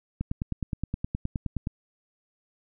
click train, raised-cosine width 5 ms, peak -16 dBFS, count 15, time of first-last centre 0.21-1.671 s, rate 9.58 Hz, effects none

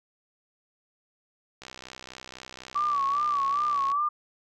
click train, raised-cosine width 0.2 ms, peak -24 dBFS, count 148, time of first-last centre 1.62-3.917 s, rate 64 Hz
sine tone with vibrato, 1148 Hz, D6, 40 cents flat, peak -23 dBFS, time 2.75-4.09 s, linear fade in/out 10 ms, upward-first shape sine, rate 2.5 Hz, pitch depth 81 cents each way
effects none

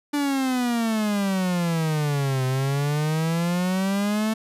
45% pulse exponential two-way sweep, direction down then up, 293.7 to 128.5 to 222 Hz, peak -21 dBFS, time 0.13-4.34 s, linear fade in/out 10 ms, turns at 2.45 s, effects resampled to 32000 Hz

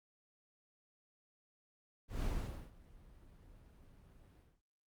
brown noise with ADSR envelope, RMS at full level -36 dBFS, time 2.08-4.61 s, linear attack 140 ms, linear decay 490 ms, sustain -24 dB, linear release 230 ms, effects Opus 48 kbps

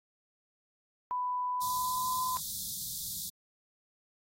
sine tone with pitch glide, 994 to 1014.9 Hz, B5 to B5, +11 to +47 cents, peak -30 dBFS, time 1.11-2.37 s, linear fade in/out 0 ms, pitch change +36 cents, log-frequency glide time 1.51-2.15 s
white band-stop noise, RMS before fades -38 dBFS, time 1.61-3.3 s, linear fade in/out 10 ms, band 220 to 3500 Hz, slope 96 dB/octave
effects AAC 48 kbps

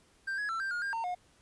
triangle tone with pitch steps, 1576 / 1675 / 1339 / 1576 / 1430 / 1603 / 912 / 719 Hz, G6 / G#6 / E6 / G6 / F6 / G6 / A#5 / F#5, +9 / +14 / +27 / +9 / +41 / +38 / -38 / -50 cents, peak -30 dBFS, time 0.27-1.15 s, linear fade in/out 10 ms, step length 110 ms, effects pink hiss -65 dBFS RMS until 1.41 s + resampled to 24000 Hz

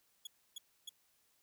sawtooth tone bursts, 3364 Hz, G#7, 22 cents sharp, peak -40 dBFS, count 3, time 0.25-0.893 s, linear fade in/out 5 ms, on 21 ms, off 290 ms, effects white hiss -74 dBFS RMS until 1.42 s

